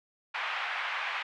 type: band-pass noise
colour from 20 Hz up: white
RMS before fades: -34 dBFS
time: 0.34-1.23 s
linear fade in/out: 10 ms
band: 790 to 2600 Hz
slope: 24 dB/octave
effects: none